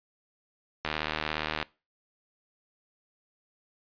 click train, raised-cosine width 0.3 ms, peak -13 dBFS, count 61, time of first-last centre 0.85-1.627 s, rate 77.2 Hz, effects noise-tail reverb RT60 0.3 s tail -22 dB re dry + resampled to 11025 Hz

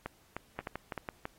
two click trains, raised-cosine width 0.5 ms, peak -21 / -21 dBFS, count 5 / 4, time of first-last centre 0.59-1.254 / 0.06-0.977 s, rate 6.02 / 3.27 Hz, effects pink hiss -65 dBFS RMS until 1.38 s + AAC 48 kbps

